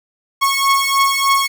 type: beating tone pair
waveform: sawtooth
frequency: 1097 / 1100.3 Hz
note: C#6 / C#6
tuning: -18 / -13 cents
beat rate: 3.3 Hz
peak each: -12 dBFS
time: 0.41-1.48 s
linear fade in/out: 20 ms
effects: none